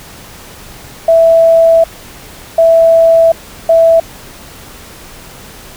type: tone bursts at uneven times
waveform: sine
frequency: 659.3 Hz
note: E5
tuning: in tune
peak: -3 dBFS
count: 3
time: 1.08-1.84 / 2.58-3.32 / 3.69-4 s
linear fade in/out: 5 ms
effects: pink hiss -33 dBFS RMS until 5.76 s